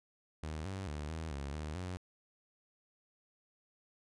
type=tone with pitch steps; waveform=sawtooth; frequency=77.7 / 96.2 / 74.5 / 80.3 / 69.8 / 76.4 / 90.9 Hz; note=D#2 / G2 / D2 / E2 / C#2 / D#2 / F#2; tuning=-2 / -32 / +25 / -45 / +13 / -31 / -30 cents; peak=-35 dBFS; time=0.43-1.97 s; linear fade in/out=0 ms; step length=220 ms; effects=resampled to 22050 Hz